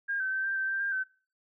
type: tone with pitch steps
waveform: sine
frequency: 1615 / 1537 / 1549 / 1578 / 1554 / 1572 / 1599 / 1530 Hz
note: G#6 / G6 / G6 / G6 / G6 / G6 / G6 / G6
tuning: -49 / -35 / -21 / +11 / -16 / +4 / +34 / -42 cents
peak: -28 dBFS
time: 0.08-1.04 s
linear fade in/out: 20 ms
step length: 120 ms
effects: noise-tail reverb RT60 0.4 s tail -22 dB re dry